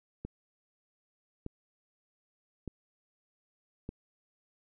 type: click train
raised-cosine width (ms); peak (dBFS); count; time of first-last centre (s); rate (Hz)
3; -25; 4; 0.25-3.891; 0.824
effects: none